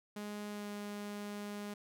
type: tone with pitch glide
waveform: sawtooth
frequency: 207.7 to 205.8 Hz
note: G#3 to G#3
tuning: 0 to -16 cents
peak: -37 dBFS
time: 0.16-1.74 s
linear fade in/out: 5 ms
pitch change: -16 cents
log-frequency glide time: 0.49-0.69 s
effects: none